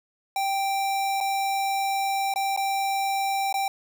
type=tone with dropouts; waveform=square; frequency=784 Hz; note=G5; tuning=in tune; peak=-24 dBFS; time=0.36-3.68 s; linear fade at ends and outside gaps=2 ms; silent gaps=1.204-1.209 / 2.339-2.359 / 2.564-2.574 / 3.527-3.541 s; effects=9-bit